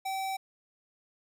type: tone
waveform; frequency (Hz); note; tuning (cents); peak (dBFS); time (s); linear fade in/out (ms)
square; 770; G5; -31; -32; 0.05-0.37; 10
effects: none